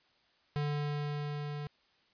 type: tone with level ramp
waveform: square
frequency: 146.83 Hz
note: D3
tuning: in tune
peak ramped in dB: -31 to -38 dBFS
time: 0.56-1.67 s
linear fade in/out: 0 ms
effects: white hiss -69 dBFS RMS until 2.13 s + resampled to 11025 Hz